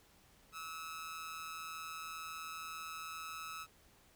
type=tone with amplitude modulation; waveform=sawtooth; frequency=1295 Hz; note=E6; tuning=31 cents flat; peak=-37 dBFS; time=0.52-3.67 s; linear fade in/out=50 ms; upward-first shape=sine; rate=162 Hz; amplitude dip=65%; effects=pink hiss -66 dBFS RMS until 4.15 s